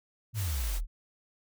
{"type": "exponential sweep", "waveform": "sine", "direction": "down", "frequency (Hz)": [117.8, 33.91], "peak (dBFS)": -29, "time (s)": [0.33, 0.87], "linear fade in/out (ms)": 50}
{"type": "noise", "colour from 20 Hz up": "white", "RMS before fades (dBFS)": -40, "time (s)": [0.34, 0.81], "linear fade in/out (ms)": 50}
{"effects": []}